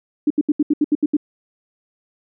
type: tone bursts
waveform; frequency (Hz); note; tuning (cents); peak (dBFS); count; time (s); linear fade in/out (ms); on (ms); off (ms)
sine; 296.9; D4; +19; -12; 9; 0.27-1.168; 5; 34; 74
effects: none